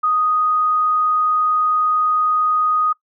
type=tone; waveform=sine; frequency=1244.5 Hz; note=D#6; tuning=in tune; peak=-14 dBFS; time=0.03-2.93 s; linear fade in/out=10 ms; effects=noise-tail reverb RT60 0.1 s tail -21 dB re dry